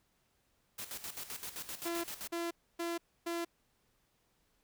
white noise with tremolo, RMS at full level -42 dBFS, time 0.78-2.28 s, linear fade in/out 10 ms, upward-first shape square, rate 7.7 Hz, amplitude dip 70%
sawtooth tone bursts, 339.5 Hz, F4, 49 cents flat, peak -31 dBFS, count 4, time 1.85-3.45 s, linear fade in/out 10 ms, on 190 ms, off 280 ms
effects pink hiss -75 dBFS RMS until 4.63 s

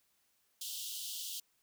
pink high-pass noise, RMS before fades -42 dBFS, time 0.61-1.4 s, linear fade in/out 5 ms, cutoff 2900 Hz, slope 96 dB/octave, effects white hiss -75 dBFS RMS until 1.62 s

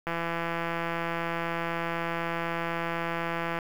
click train, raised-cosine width 0.5 ms, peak -16 dBFS, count 592, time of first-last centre 0.07-3.588 s, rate 168 Hz, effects 7-bit

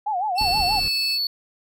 sine tone with vibrato, 784 Hz, G5, in tune, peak -21 dBFS, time 0.06-0.8 s, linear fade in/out 10 ms, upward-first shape sine, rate 6.3 Hz, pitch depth 180 cents each way
40% pulse tone with pitch glide, 2670 to 2621 Hz, E7 to E7, +22 to -11 cents, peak -27 dBFS, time 0.35-1.19 s, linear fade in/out 50 ms, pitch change -33 cents, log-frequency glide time 0.72-0.9 s
triangle tone, 4435 Hz, C#8, in tune, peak -20 dBFS, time 0.38-1.27 s, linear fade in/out 2 ms
brown noise, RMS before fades -32 dBFS, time 0.41-0.88 s, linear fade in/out 0 ms
effects none

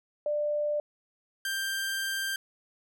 sine / sawtooth tone pair in turn, 593 / 1579.6 Hz, D5 / G6, +17 / +13 cents, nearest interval octave + perfect fourth, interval 1696 cents, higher second, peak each -26 dBFS, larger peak neither, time 0.26-0.8 / 1.45-2.36 s, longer second, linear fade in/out 2 ms, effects none

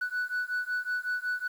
sine beating tone pair, 1480 / 1485.4 Hz, F#6 / F#6, 0 / +6 cents, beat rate 5.4 Hz, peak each -30 / -30 dBFS, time 0.01-1.48 s, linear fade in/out 10 ms, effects tanh soft clip ceiling -26 dBFS + 9-bit

